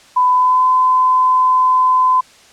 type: tone with pitch glide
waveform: sine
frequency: 1001 to 1019.1 Hz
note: B5 to C6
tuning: +23 to -46 cents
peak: -9 dBFS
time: 0.16-2.21 s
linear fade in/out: 10 ms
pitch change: +31 cents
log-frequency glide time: 0.3-0.66 s
effects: white hiss -45 dBFS RMS until 2.52 s + low-pass 7000 Hz 12 dB/octave